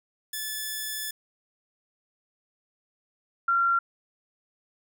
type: tone pair in turn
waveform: 5% pulse / sine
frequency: 1733 / 1375.5 Hz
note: A6 / F6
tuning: -27 / -27 cents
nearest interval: major third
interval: 400 cents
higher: first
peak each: -20 dBFS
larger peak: neither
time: 0.33-1.11 / 3.48-3.79 s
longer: first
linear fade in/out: 5 ms
effects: none